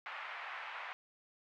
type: band-pass noise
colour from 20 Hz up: white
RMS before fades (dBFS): -45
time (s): 0.06-0.93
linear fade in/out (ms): 0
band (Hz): 750 to 2300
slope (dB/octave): 24
effects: none